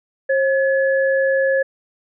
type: tone pair together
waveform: sine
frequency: 537 / 1704.9 Hz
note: C5 / G#6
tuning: +45 / +45 cents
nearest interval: octave + minor sixth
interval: 2000 cents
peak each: -15 / -21 dBFS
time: 0.29-1.63 s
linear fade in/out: 10 ms
effects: none